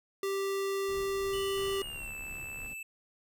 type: tone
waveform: square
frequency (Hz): 392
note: G4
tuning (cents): 0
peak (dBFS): -31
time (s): 0.23-1.82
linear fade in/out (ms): 2
type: noise with tremolo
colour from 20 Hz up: brown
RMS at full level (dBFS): -47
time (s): 0.88-2.74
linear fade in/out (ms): 10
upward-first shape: sine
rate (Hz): 2.9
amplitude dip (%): 35
type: tone with pitch glide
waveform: square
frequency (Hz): 2960 to 2637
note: F#7 to E7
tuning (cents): 0 to 0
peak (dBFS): -40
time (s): 1.33-2.83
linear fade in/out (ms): 5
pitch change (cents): -200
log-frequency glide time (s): 1.73-2.13
type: click train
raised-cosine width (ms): 0.5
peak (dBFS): -37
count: 75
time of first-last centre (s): 1.58-2.662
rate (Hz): 68.4
effects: none